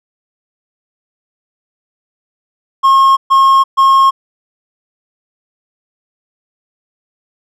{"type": "tone bursts", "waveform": "triangle", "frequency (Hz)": 1079, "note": "C#6", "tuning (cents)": -47, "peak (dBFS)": -3, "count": 3, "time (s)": [2.83, 4.11], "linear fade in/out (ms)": 20, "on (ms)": 340, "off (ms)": 130, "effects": []}